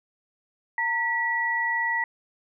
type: tone pair together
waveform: sine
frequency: 915.5 / 1942 Hz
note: A#5 / B6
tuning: -32 / -30 cents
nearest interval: octave + minor second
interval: 1302 cents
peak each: -28 / -24 dBFS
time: 0.78-2.04 s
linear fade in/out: 2 ms
effects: none